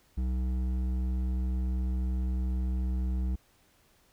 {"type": "tone with hard clipping", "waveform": "sine", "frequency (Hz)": 63, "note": "B1", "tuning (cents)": 35, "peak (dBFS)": -29, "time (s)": [0.17, 3.36], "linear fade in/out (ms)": 10, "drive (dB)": 9, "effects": ["pink hiss -65 dBFS RMS until 4.12 s"]}